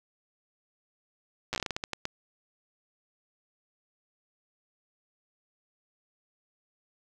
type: slowing click train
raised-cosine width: 0.2 ms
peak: -14 dBFS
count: 13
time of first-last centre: 1.53-2.054 s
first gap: 8 ms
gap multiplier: 1.28
effects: none